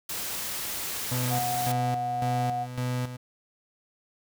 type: noise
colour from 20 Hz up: white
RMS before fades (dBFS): -33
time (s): 0.09-1.72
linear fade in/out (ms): 5
type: tone with tremolo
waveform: 35% pulse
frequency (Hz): 125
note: B2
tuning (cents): +21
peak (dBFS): -25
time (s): 1.11-3.17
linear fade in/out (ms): 10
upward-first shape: square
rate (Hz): 1.8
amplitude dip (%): 65
type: tone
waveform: sine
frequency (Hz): 727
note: F#5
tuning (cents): -31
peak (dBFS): -27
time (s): 1.29-2.67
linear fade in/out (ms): 50
effects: none